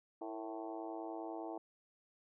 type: harmonic tone with a mistuned harmonic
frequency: 110 Hz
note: A2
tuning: in tune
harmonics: 3 / 4 / 5 / 6 / 7 / 8 / 9 / 10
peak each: -45 / -50 / -55 / -48 / -49 / -51 / -61 / -60 dBFS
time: 0.21-1.58 s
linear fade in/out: 5 ms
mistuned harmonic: 4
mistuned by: +57 cents
effects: none